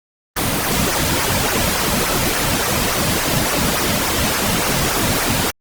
pink noise with flanger, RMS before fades -18 dBFS, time 0.36-5.51 s, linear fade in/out 10 ms, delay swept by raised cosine 0.25 to 2.75 ms, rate 3.5 Hz, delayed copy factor -0.6, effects Opus 24 kbps

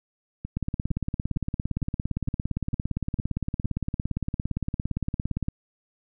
two click trains, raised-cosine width 5 ms, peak -14 / -20 dBFS, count 87 / 8, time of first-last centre 0.57-5.484 / 0.45-3.646 s, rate 17.5 / 2.19 Hz, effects none

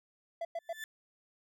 triangle tone bursts, 671 Hz, E5, 31 cents sharp, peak -32 dBFS, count 3, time 0.41-0.73 s, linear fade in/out 5 ms, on 40 ms, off 100 ms
35% pulse tone with exponential growth, 1756 Hz, A6, 4 cents flat, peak -35 dBFS, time 0.59-0.84 s, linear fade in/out 1 ms, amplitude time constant 54 ms
effects none

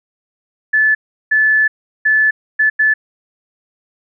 sine tone bursts at uneven times, 1736 Hz, A6, 24 cents flat, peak -9 dBFS, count 5, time 0.73-0.95 / 1.31-1.68 / 2.05-2.31 / 2.59-2.7 / 2.79-2.94 s, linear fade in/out 10 ms, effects none

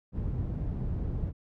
white low-pass noise, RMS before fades -32 dBFS, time 0.12-1.33 s, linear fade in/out 50 ms, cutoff 120 Hz, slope 12 dB/octave, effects none

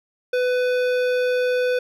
sine tone with hard clipping, 499.2 Hz, B4, 19 cents sharp, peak -20 dBFS, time 0.33-1.79 s, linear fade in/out 5 ms, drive 14 dB, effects none

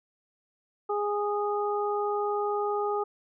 harmonic tone, 412.7 Hz, G#4, 11 cents flat, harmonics 1 / 2 / 3, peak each -28 / -31 / -33 dBFS, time 0.89-3.04 s, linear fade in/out 10 ms, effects none

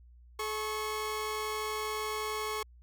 sawtooth tone pair together, 428.8 / 1097.8 Hz, A4 / C#6, -45 / -17 cents, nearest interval octave + major third, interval 1628 cents, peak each -32 / -32 dBFS, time 0.39-2.63 s, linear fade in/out 5 ms, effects added 60 Hz sine -53 dBFS peak until 2.82 s

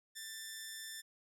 10% pulse tone with amplitude modulation, 1774 Hz, A6, 14 cents sharp, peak -34 dBFS, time 0.15-1.02 s, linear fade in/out 20 ms, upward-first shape sine, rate 209 Hz, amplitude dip 35%, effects none

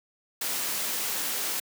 white noise, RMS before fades -30 dBFS, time 0.41-1.6 s, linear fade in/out 5 ms, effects high-pass 200 Hz 12 dB/octave

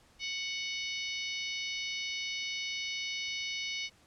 harmonic tone, 740 Hz, F#5, in tune, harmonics 3 / 4 / 5 / 6 / 7 / 8, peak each -38 / -40 / -42 / -44 / -45 / -46 dBFS, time 0.19-3.9 s, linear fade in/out 50 ms, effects pink hiss -63 dBFS RMS until 4.06 s + low-pass 9000 Hz 12 dB/octave

